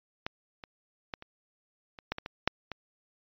clicks, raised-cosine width 0.3 ms, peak -17 / -27 / -19 / -29 / -29 / -14 / -20 / -21 / -7 / -21 dBFS, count 10, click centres 0.265 / 0.638 / 1.138 / 1.224 / 1.988 / 2.12 / 2.184 / 2.261 / 2.476 / 2.717 s, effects resampled to 11025 Hz

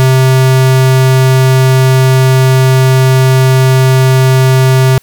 square tone, 130.81 Hz, C3, in tune, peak -5 dBFS, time 0-4.98 s, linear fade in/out 0 ms, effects white hiss -48 dBFS RMS until 5.02 s

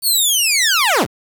15% pulse linear sweep, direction down, 4529 to 43.77 Hz, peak -6 dBFS, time 0.02-1.07 s, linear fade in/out 50 ms, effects 7-bit

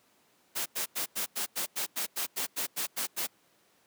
white noise bursts, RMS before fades -32 dBFS, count 14, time 0.55-3.273 s, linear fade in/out 20 ms, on 110 ms, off 91 ms, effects pink hiss -66 dBFS RMS until 3.86 s + high-pass 200 Hz 12 dB/octave

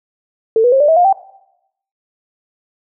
sine tone with pitch steps, 446.1 / 489.3 / 536.7 / 588.6 / 645.6 / 708.1 / 776.7 Hz, A4 / B4 / C5 / D5 / E5 / F5 / G5, +24 / -16 / +44 / +4 / -36 / +24 / -16 cents, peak -7 dBFS, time 0.56-1.127 s, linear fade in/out 2 ms, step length 81 ms, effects noise-tail reverb RT60 0.8 s tail -18 dB re dry

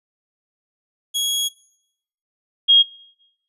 sawtooth / sine tone pair in turn, 3322 / 3263 Hz, G#7 / G#7, 0 / -31 cents, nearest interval unison, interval 31 cents, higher first, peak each -16 / -9 dBFS, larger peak second, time 1.14-1.49 / 2.68-2.83 s, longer first, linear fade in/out 20 ms, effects noise-tail reverb RT60 0.8 s tail -23 dB re dry + resampled to 32000 Hz

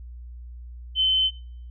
sine tone, 3063 Hz, G7, 41 cents flat, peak -18 dBFS, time 0.95-1.31 s, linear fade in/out 50 ms, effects noise-tail reverb RT60 0.6 s tail -23 dB re dry + added 60 Hz sine -37 dBFS peak until 1.7 s

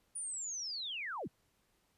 sine linear sweep, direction down, 9600 to 81.5 Hz, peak -38 dBFS, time 0.15-1.28 s, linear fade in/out 10 ms, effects pink hiss -75 dBFS RMS until 1.97 s + resampled to 32000 Hz

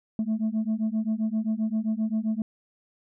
sine beating tone pair, 215.3 / 222.9 Hz, A3 / A3, -37 / +23 cents, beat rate 7.6 Hz, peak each -25 dBFS, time 0.19-2.42 s, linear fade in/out 2 ms, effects tanh soft clip ceiling -21 dBFS

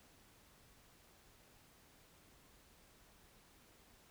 silence, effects pink hiss -66 dBFS RMS until 4.1 s

